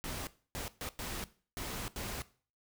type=noise bursts at uneven times; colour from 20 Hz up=pink; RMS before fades=-40 dBFS; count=6; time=0.04-0.27 / 0.55-0.68 / 0.81-0.89 / 0.99-1.24 / 1.57-1.88 / 1.96-2.22 s; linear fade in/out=0 ms; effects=noise-tail reverb RT60 0.4 s tail -17 dB re dry